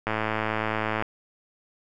click train, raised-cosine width 0.5 ms, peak -11 dBFS, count 105, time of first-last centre 0.07-1.024 s, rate 109 Hz, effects none

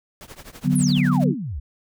pink noise with tremolo, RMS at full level -38 dBFS, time 0.21-1.24 s, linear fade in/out 0 ms, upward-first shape triangle, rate 12 Hz, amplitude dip 95%
sine chord, B minor, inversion first, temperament equal, 146.83 / 185 / 246.9 Hz, D3 / F#3 / B3, 0 / 0 / 0 cents, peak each -20 dBFS, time 0.63-1.35 s, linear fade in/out 50 ms
sine exponential sweep, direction down, 11740 to 58.7 Hz, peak -26 dBFS, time 0.75-1.6 s, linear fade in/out 10 ms
effects none

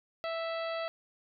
harmonic tone with a mistuned harmonic, 659 Hz, E5, 1 cent flat, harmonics 1 / 2 / 3 / 4 / 5 / 6 / 7, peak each -34 / -40 / -44 / -46 / -48 / -50 / -51 dBFS, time 0.24-0.88 s, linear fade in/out 0 ms, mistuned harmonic 7, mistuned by -22 cents, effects none

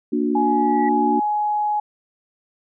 sine chord, Bb augmented, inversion none, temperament equal with one note detuned, 233.1 / 293.7 / 364.7 Hz, Bb3 / D4 / F#4, 0 / 0 / -25 cents, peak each -22 / -21 / -24 dBFS, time 0.12-1.2 s, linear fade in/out 10 ms
sine tone, 839 Hz, G#5, 17 cents sharp, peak -18 dBFS, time 0.35-1.8 s, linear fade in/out 5 ms
sine tone with exponential growth, 1947 Hz, B6, 25 cents flat, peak -28 dBFS, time 0.38-0.89 s, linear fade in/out 5 ms, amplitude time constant 110 ms
effects none

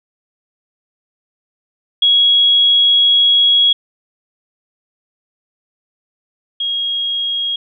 sine tone pair in turn, 3322 / 3278 Hz, G#7 / G#7, 0 / -23 cents, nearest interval unison, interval 23 cents, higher first, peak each -8 / -16 dBFS, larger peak first, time 2.02-3.73 / 6.6-7.56 s, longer first, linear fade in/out 5 ms, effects none

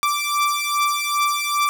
sawtooth beating tone pair, 1170 / 1172.5 Hz, D6 / D6, -7 / -3 cents, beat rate 2.5 Hz, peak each -18 dBFS, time 0.03-1.69 s, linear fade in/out 0 ms, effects none

